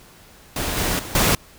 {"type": "noise with level steps", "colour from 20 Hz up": "pink", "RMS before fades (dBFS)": [-25, -22, -33, -17], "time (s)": [0.56, 1.35], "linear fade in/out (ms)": 2, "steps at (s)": [0.77, 0.99, 1.15], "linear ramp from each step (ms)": 2, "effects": ["pink hiss -48 dBFS RMS until 1.58 s"]}